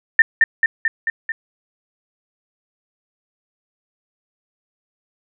sine tone with echo, 1804 Hz, A6, 43 cents sharp, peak -5 dBFS, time 0.19-0.22 s, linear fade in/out 2 ms, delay 220 ms, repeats 5, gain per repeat -3 dB, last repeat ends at 1.32 s, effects none

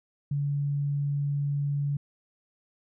sine tone, 142.9 Hz, D3, 47 cents flat, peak -25 dBFS, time 0.31-1.97 s, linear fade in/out 5 ms, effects none

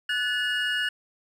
triangle tone cluster, 1481 / 1728 / 2874 Hz, F#6 / A6 / F7, +1 / -32 / +49 cents, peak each -27 dBFS, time 0.09-0.89 s, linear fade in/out 5 ms, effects none

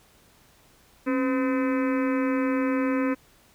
harmonic tone with a mistuned harmonic, 255.3 Hz, C4, 42 cents flat, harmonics 1 / 2 / 4 / 5 / 6 / 7 / 8 / 9 / 10, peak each -23 / -29 / -35 / -37 / -39 / -40 / -41 / -42 / -43 dBFS, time 1.06-3.15 s, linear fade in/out 20 ms, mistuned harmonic 1, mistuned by +91 cents, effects pink hiss -58 dBFS RMS until 3.54 s

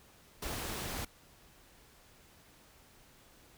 pink noise with amplitude modulation, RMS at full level -37 dBFS, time 0.42-1.05 s, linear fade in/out 5 ms, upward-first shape sine, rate 235 Hz, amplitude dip 45%, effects pink hiss -61 dBFS RMS until 3.57 s

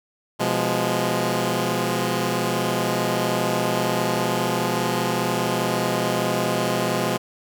10% pulse chord, F diminished, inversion second, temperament equal with one note detuned, 124.69 / 174.61 / 207.7 Hz, Cb3 / F3 / Ab3, +17 / 0 / 0 cents, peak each -17 dBFS, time 0.39-7.18 s, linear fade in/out 20 ms, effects none

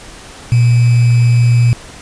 sine tone with sample-and-hold, 119.8 Hz, A#2, 48 cents sharp, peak -6 dBFS, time 0.52-1.73 s, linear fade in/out 0 ms, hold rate 2450 Hz, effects pink hiss -34 dBFS RMS until 2.01 s + resampled to 22050 Hz

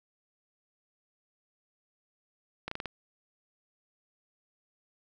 slowing click train, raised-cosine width 0.3 ms, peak -19 dBFS, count 5, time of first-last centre 2.68-2.857 s, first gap 34 ms, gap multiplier 1.18, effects none

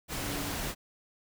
sine tone in noise, 285.7 Hz, D4, 48 cents flat, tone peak -39 dBFS, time 0.21-0.56 s, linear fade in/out 50 ms, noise pink, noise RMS -35 dBFS, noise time 0.08-0.75 s, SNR -7 dB, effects none

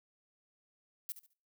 violet noise with echo, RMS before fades -39 dBFS, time 1.09-1.12 s, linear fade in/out 0 ms, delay 71 ms, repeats 3, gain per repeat -12 dB, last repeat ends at 1.333 s, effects noise-tail reverb RT60 0.4 s tail -23 dB re dry

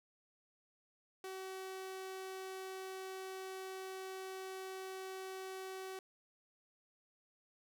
sawtooth tone, 379 Hz, F#4, 42 cents sharp, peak -40 dBFS, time 1.24-5.99 s, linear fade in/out 2 ms, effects none

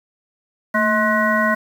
harmonic tone with a mistuned harmonic, 212.2 Hz, G#3, 38 cents sharp, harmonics 1 / 3 / 5 / 7 / 9, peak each -21 / -21 / -21 / -21 / -21 dBFS, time 0.74-1.55 s, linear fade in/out 10 ms, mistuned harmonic 1, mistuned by +85 cents, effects 7-bit

